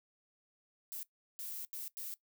violet noise bursts at uneven times, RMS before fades -43 dBFS, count 4, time 0.92-1.03 / 1.39-1.65 / 1.73-1.88 / 1.97-2.14 s, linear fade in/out 0 ms, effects noise-tail reverb RT60 0.1 s tail -18 dB re dry

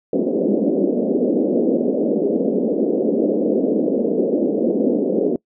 pink band-pass noise, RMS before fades -18 dBFS, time 0.13-5.36 s, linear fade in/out 2 ms, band 210 to 550 Hz, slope 48 dB/octave, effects noise-tail reverb RT60 0.1 s tail -23 dB re dry

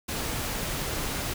pink noise, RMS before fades -31 dBFS, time 0.08-1.34 s, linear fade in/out 10 ms, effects none

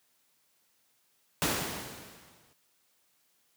pink noise with exponential decay, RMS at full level -26 dBFS, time 1.42-2.53 s, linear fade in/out 0 ms, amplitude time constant 240 ms, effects white hiss -71 dBFS RMS until 3.56 s + high-pass 100 Hz 12 dB/octave

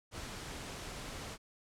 pink noise, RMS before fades -44 dBFS, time 0.11-1.38 s, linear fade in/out 50 ms, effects low-pass 9000 Hz 12 dB/octave

